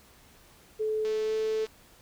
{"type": "tone with pitch glide", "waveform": "sine", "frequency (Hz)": [433, 437.5], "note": ["A4", "A4"], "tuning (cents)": [-28, -10], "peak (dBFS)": -26, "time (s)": [0.79, 1.66], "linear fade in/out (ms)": 20, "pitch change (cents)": 18, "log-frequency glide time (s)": [1.24, 1.33]}
{"type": "click train", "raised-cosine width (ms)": 0.2, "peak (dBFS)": -28, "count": 136, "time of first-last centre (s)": [1.05, 1.666], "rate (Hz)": 219}
{"effects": ["pink hiss -57 dBFS RMS until 2.01 s"]}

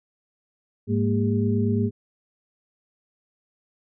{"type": "tone cluster", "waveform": "sine", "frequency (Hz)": [105.4, 203.3, 232, 403.3], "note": ["G#2", "G#3", "A#3", "G4"], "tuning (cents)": [26, -37, -8, 49], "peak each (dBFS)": [-23, -27, -24, -28], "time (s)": [0.87, 1.91], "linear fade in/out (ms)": 50, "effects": []}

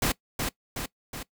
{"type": "noise with echo", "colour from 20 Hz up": "pink", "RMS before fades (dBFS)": -25, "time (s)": [0.02, 0.12], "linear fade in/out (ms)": 5, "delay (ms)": 370, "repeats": 3, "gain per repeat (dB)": -4, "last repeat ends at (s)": 1.23, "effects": ["noise-tail reverb RT60 0.1 s tail -21 dB re dry"]}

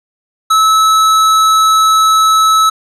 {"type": "tone with hard clipping", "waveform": "triangle", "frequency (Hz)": 1300, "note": "E6", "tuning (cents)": -24, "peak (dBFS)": -8, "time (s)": [0.5, 2.7], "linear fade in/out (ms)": 10, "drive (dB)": 18, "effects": ["resampled to 32000 Hz"]}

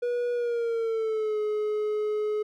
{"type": "tone with pitch glide", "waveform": "triangle", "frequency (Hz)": [484.3, 424], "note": ["B4", "G#4"], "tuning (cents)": [-34, 36], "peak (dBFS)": -23, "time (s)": [0.02, 2.43], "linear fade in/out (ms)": 10, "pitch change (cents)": -230, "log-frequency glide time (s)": [0.33, 1.39], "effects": []}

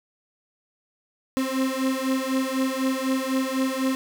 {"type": "beating tone pair", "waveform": "35% pulse", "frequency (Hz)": [261.6, 265.6], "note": ["C4", "C4"], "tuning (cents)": [0, 26], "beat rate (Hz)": 4, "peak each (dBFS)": -24, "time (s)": [1.37, 3.95], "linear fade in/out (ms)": 0, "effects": []}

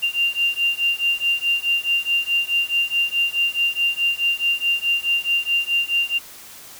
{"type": "beating tone pair", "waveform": "sine", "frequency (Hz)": [2783, 2787.7], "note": ["F7", "F7"], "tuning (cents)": [-7, -4], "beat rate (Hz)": 4.7, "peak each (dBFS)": -21, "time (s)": [0.02, 6.19], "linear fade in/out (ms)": 20, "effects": ["white hiss -41 dBFS RMS until 6.79 s"]}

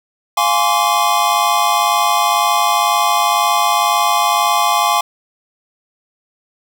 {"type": "chord", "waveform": "square", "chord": "D half-diminished seventh", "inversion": "first", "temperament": "equal with one note detuned", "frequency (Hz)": [698.5, 830.6, 1046.5, 1148.5], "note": ["F5", "Ab5", "C6", "D6"], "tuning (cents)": [0, 0, 0, -39], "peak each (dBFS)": [-20, -18, -18, -18], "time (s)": [0.37, 5.01], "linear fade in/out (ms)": 5, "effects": []}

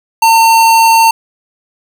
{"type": "tone", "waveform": "square", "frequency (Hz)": 906, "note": "A#5", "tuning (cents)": -50, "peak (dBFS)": -5, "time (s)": [0.22, 1.11], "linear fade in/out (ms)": 5, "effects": ["7-bit"]}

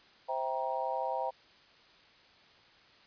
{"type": "chord", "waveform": "sine", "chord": "C dominant seventh", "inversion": "none", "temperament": "just", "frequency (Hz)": [523.3, 654.1, 784.9, 941.9], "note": ["C5", "E5", "G5", "Bb5"], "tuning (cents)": [0, -14, 2, 18], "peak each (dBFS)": [-37, -38, -36, -36], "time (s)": [0.28, 1.31], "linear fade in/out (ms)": 20, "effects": ["white hiss -60 dBFS RMS until 3.06 s", "resampled to 11025 Hz"]}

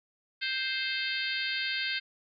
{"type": "harmonic tone with a mistuned harmonic", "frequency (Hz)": 524, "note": "C5", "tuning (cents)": 2, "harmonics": [3, 4, 5, 6, 7, 8, 9], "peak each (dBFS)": [-35, -36, -37, -38, -38, -39, -40], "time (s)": [0.41, 2], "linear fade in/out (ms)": 20, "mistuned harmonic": 8, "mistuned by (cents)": 20, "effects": []}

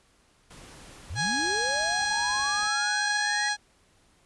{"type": "noise", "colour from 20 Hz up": "pink", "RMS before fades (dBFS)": -48, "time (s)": [0.5, 2.68], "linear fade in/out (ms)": 10}
{"type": "linear sweep", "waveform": "sine", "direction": "up", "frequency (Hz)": [65.41, 1940], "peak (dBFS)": -32, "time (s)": [1.1, 3.49], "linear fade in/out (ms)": 5}
{"type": "harmonic tone", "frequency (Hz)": 830.6, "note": "G#5", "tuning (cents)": 0, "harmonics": [1, 2, 3, 4, 5, 6, 7, 8, 9, 10], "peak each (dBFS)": [-31, -28, -41, -38, -32, -43, -36, -44, -46, -41], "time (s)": [1.15, 3.57], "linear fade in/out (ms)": 50}
{"effects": ["pink hiss -63 dBFS RMS until 4.25 s", "resampled to 24000 Hz"]}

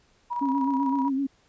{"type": "tone with tremolo", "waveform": "sine", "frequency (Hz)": 964, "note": "B5", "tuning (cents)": -42, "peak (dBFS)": -25, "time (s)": [0.3, 1.1], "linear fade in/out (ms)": 20, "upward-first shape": "square", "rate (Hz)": 16, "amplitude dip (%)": 40}
{"type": "tone with vibrato", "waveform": "sine", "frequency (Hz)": 272, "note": "C#4", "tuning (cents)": -33, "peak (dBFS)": -23, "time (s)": [0.41, 1.27], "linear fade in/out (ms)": 10, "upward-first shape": "sine", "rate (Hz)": 7.8, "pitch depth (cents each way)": 55}
{"effects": ["pink hiss -63 dBFS RMS until 1.48 s", "resampled to 16000 Hz"]}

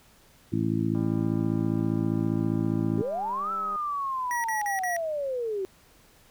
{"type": "harmonic tone", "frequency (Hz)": 55, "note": "A1", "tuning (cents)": 0, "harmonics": [2, 3, 4, 5, 6], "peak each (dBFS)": [-30, -30, -30, -30, -30], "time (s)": [0.52, 3.02], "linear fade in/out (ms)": 10}
{"type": "click train", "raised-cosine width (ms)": 1, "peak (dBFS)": -31, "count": 560, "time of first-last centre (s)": [0.95, 3.759], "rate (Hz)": 199}
{"type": "linear two-way sweep", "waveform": "sine", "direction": "up then down", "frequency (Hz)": [370, 1337, 370], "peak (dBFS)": -27, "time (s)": [2.98, 5.65], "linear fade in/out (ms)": 0, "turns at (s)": 3.52}
{"type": "tone bursts", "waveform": "square", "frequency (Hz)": 1925, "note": "B6", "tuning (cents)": -45, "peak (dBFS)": -30, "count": 4, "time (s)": [4.31, 4.965], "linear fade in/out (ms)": 0, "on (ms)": 130, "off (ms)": 45}
{"effects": ["pink hiss -58 dBFS RMS until 6.3 s"]}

